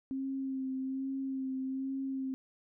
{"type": "tone with vibrato", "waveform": "sine", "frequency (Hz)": 265.9, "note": "C4", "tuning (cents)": 28, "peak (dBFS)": -33, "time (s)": [0.11, 2.34], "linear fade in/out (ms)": 0, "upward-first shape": "sine", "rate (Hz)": 1.2, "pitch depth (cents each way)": 22, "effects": []}